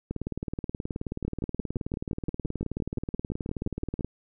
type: two click trains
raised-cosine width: 3 ms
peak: -18 / -18 dBFS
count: 17 / 75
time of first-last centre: 1.25-4.009 / 0.11-4.046 s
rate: 5.8 / 18.8 Hz
effects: none